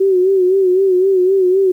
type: tone with vibrato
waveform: sine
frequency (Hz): 376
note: F#4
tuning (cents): +28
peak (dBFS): -9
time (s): 0-1.72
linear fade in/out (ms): 10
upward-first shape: sine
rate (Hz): 3.9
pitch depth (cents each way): 71
effects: 8-bit